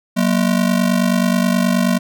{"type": "ring-modulated tone", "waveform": "square", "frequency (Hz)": 210.7, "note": "G#3", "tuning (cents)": 25, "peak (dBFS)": -11, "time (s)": [0.16, 1.99], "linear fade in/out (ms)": 20, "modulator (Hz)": 24.7, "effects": []}